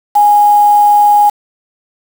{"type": "tone with quantisation", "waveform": "sine", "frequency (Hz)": 827, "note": "G#5", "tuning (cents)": -8, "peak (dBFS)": -4, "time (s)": [0.15, 1.3], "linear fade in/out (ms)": 10, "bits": 4, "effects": []}